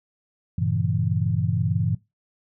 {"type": "chord", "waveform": "sine", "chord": "G diminished seventh", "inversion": "none", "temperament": "equal", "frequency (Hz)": [98, 116.54, 138.59, 164.81], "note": ["G2", "Bb2", "Db3", "Fb3"], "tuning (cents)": [0, 0, 0, 0], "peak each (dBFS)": [-25, -26, -27, -26], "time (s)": [0.58, 1.95], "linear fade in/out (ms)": 5, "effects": ["noise-tail reverb RT60 0.2 s tail -18 dB re dry"]}